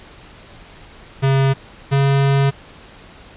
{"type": "tone pair in turn", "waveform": "square", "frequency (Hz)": [135.6, 138.21], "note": ["C#3", "C#3"], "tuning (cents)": [-38, -5], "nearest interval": "unison", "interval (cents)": 33, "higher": "second", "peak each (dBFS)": -13, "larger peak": "neither", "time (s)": [[1.22, 1.54], [1.91, 2.51]], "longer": "second", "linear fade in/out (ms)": 20, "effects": ["pink hiss -42 dBFS RMS until 3.36 s", "resampled to 8000 Hz"]}